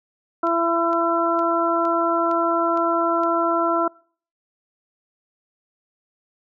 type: harmonic tone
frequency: 336 Hz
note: E4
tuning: 33 cents sharp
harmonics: 1 / 2 / 3 / 4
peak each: -23 / -23 / -25 / -22 dBFS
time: 0.43-3.88 s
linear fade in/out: 5 ms
type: click train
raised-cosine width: 0.2 ms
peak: -24 dBFS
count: 7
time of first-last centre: 0.47-3.235 s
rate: 2.17 Hz
effects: noise-tail reverb RT60 0.5 s tail -26 dB re dry